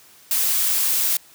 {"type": "noise", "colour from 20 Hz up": "blue", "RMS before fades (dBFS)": -20, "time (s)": [0.31, 1.17], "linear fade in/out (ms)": 2, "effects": ["white hiss -50 dBFS RMS until 1.34 s", "high-pass 60 Hz 12 dB/octave"]}